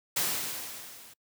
white noise with level ramp, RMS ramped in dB -27 to -52 dBFS, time 0.16-1.14 s, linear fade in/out 10 ms, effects noise-tail reverb RT60 0.1 s tail -26 dB re dry + high-pass 100 Hz 12 dB/octave

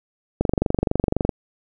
click train, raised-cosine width 2 ms, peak -5 dBFS, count 22, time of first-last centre 0.41-1.292 s, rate 23.8 Hz, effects none

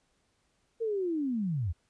sine linear sweep, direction down, 466.2 to 73.42 Hz, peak -28 dBFS, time 0.8-1.73 s, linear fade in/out 20 ms, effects pink hiss -73 dBFS RMS until 1.89 s + resampled to 22050 Hz

